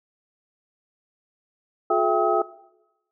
sine tone cluster, 358.9 / 427 / 667 / 787 / 1276 Hz, F4 / G#4 / E5 / G5 / D#6, +47 / +48 / +20 / +7 / +43 cents, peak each -24 dBFS, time 1.9-2.42 s, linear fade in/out 5 ms, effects noise-tail reverb RT60 0.9 s tail -19 dB re dry

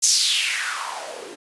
blue noise with band-pass filter sweep, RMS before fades -23 dBFS, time 0.02-1.36 s, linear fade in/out 20 ms, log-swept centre 6600 to 320 Hz, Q 3.8, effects resampled to 24000 Hz

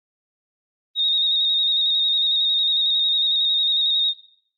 sine tone with vibrato, 3729 Hz, A#7, in tune, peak -17 dBFS, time 0.95-4.14 s, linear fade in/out 50 ms, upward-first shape square, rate 11 Hz, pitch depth 27 cents each way, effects noise-tail reverb RT60 0.6 s tail -19 dB re dry + Opus 24 kbps

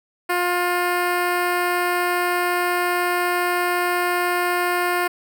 10% pulse tone with notch filter, 354.4 Hz, F4, 25 cents sharp, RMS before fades -21 dBFS, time 0.29-5.08 s, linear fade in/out 10 ms, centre 6000 Hz, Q 1.1, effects none

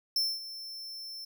45% pulse tone with ADSR envelope, 5340 Hz, E8, 22 cents sharp, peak -25 dBFS, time 0.16-1.25 s, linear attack 3 ms, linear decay 230 ms, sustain -15 dB, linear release 7 ms, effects none

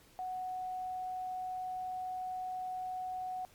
sine tone, 740 Hz, F#5, in tune, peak -36 dBFS, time 0.19-3.45 s, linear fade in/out 0 ms, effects pink hiss -62 dBFS RMS until 3.54 s + MP3 96 kbps

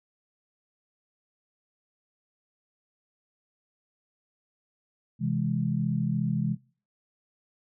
sine chord, C augmented, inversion none, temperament equal, 130.81 / 164.81 / 207.7 Hz, C3 / E3 / G#3, 0 / 0 / 0 cents, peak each -29 dBFS, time 5.19-6.57 s, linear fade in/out 50 ms, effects noise-tail reverb RT60 0.4 s tail -21 dB re dry

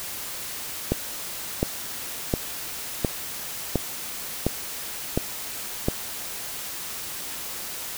click train, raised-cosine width 2 ms, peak -7 dBFS, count 8, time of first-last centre 0.92-5.885 s, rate 1.41 Hz, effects white hiss -34 dBFS RMS until 7.97 s

